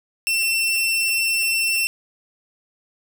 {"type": "tone", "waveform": "sawtooth", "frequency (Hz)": 2697, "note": "E7", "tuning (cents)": 39, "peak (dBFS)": -15, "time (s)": [0.27, 1.87], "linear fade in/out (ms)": 0, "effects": []}